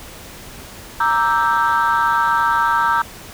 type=chord; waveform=sine; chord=E half-diminished seventh; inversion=second; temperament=equal; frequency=932.3 / 1174.7 / 1318.5 / 1568 Hz; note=Bb5 / D6 / E6 / G6; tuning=0 / 0 / 0 / 0 cents; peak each=-16 / -21 / -18 / -19 dBFS; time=1-3.02 s; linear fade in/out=5 ms; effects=tanh soft clip ceiling -8 dBFS + pink hiss -37 dBFS RMS until 3.33 s